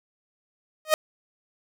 sawtooth tone with exponential growth, 622.3 Hz, D#5, in tune, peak -9 dBFS, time 0.85-0.94 s, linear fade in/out 1 ms, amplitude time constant 19 ms, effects none

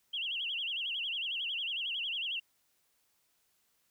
sine tone with vibrato, 2998 Hz, F#7, 22 cents sharp, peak -33 dBFS, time 0.13-2.4 s, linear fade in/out 10 ms, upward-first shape sine, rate 11 Hz, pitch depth 190 cents each way, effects white hiss -74 dBFS RMS until 3.9 s

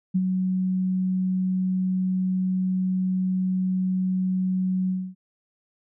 sine tone with ADSR envelope, 185.8 Hz, F#3, 7 cents sharp, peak -17 dBFS, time 0.14-5.15 s, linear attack 17 ms, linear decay 47 ms, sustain -4 dB, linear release 260 ms, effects none

